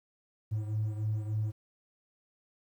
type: beating tone pair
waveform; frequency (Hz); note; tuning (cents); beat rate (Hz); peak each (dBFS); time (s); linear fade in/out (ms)
triangle; 106.6 / 110; G#2 / A2; +46 / 0; 3.4; -28 / -34; 0.51-1.52; 20
effects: tanh soft clip ceiling -24 dBFS + 11-bit